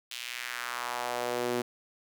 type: tone with high-pass filter sweep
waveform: sawtooth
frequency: 121.8 Hz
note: B2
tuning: 24 cents flat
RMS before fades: -34 dBFS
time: 0.11-1.62 s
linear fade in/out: 5 ms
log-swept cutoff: 3200 to 310 Hz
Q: 1.9
effects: none